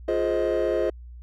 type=chord; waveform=triangle; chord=F minor seventh; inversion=none; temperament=just; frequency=349.2 / 419.1 / 523.8 / 628.6 Hz; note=F4 / Ab4 / C5 / Eb5; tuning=0 / +16 / +2 / +18 cents; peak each=-24 dBFS; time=0.08-0.9 s; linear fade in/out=5 ms; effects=tanh soft clip ceiling -14 dBFS + added 60 Hz sine -39 dBFS peak until 1.22 s